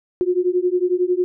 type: beating tone pair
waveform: sine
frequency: 355.1 / 366.1 Hz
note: F4 / F#4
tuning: +29 / -18 cents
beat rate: 11 Hz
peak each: -19 dBFS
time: 0.21-1.24 s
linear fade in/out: 0 ms
effects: none